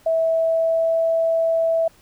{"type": "tone with pitch glide", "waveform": "sine", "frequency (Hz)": [652, 656.9], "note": ["E5", "E5"], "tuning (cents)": [-19, -6], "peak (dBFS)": -16, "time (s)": [0.06, 1.88], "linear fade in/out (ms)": 5, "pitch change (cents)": 13, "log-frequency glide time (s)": [0.21, 0.98], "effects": ["pink hiss -54 dBFS RMS until 2.01 s"]}